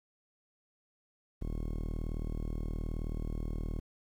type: tone with low-pass filter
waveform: sawtooth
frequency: 38.89 Hz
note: D#1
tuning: in tune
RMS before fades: -36 dBFS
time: 1.41-3.8 s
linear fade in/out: 10 ms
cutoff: 370 Hz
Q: 1.1
effects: 10-bit